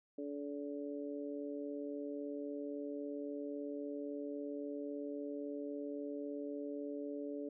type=harmonic tone; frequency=143.7 Hz; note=D3; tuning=37 cents flat; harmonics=2 / 3 / 4; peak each=-42 / -45 / -47 dBFS; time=0.18-7.49 s; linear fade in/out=5 ms; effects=none